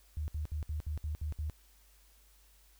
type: tone bursts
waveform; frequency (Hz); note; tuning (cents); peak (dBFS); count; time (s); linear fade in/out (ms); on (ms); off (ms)
sine; 76.1; D#2; -38; -33; 8; 0.17-1.498; 0; 110; 64
effects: added 50 Hz sine -62 dBFS peak until 2.79 s + white hiss -66 dBFS RMS until 2.79 s